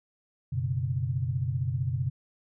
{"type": "chord", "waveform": "sine", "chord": "F# suspended fourth", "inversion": "none", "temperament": "just", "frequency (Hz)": [92.5, 123.33, 138.75], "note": ["F#2", "B2", "C#3"], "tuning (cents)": [0, -2, 2], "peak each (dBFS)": [-33, -29, -31], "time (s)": [0.52, 2.1], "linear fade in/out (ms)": 10, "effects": []}